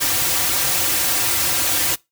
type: noise with comb filter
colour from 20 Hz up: white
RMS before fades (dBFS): -19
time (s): 0-1.96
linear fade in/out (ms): 20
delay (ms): 4.7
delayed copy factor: -0.9
effects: noise-tail reverb RT60 0.2 s tail -22 dB re dry